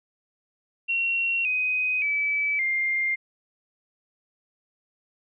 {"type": "tone with pitch steps", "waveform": "sine", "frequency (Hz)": [2735, 2508, 2300, 2109], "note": ["F7", "D#7", "D7", "C7"], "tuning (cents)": [-37, 13, -37, 13], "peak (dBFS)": -22, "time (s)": [0.88, 3.16], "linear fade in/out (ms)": 20, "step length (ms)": 570, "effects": []}